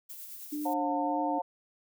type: noise with tremolo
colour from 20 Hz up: violet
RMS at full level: -43 dBFS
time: 0.09-0.74 s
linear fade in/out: 10 ms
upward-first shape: sine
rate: 9.5 Hz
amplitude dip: 35%
type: tone with vibrato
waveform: sine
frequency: 295.2 Hz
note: D4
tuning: 9 cents sharp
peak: -32 dBFS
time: 0.52-1.39 s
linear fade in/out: 10 ms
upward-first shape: sine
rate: 1.8 Hz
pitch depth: 22 cents each way
type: harmonic tone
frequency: 179.3 Hz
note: F3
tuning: 46 cents sharp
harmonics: 3 / 4 / 5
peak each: -36 / -32 / -32 dBFS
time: 0.65-1.42 s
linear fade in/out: 10 ms
effects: none